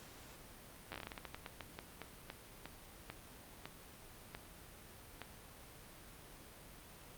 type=slowing click train; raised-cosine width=0.3 ms; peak=-28 dBFS; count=22; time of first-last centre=0.92-5.217 s; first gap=10 ms; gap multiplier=1.25; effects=pink hiss -56 dBFS RMS until 7.17 s + Opus 48 kbps